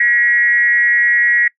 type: tone with frequency modulation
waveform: sine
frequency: 1913 Hz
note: A#6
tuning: 44 cents sharp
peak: -10 dBFS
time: 0-1.48 s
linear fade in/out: 5 ms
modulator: 236 Hz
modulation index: 0.59
effects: noise-tail reverb RT60 0.1 s tail -23 dB re dry